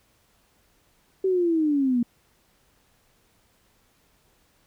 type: linear sweep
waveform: sine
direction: down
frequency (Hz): 385.6 to 233.1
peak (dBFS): -19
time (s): 1.24-2.03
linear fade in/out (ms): 5
effects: pink hiss -64 dBFS RMS until 4.66 s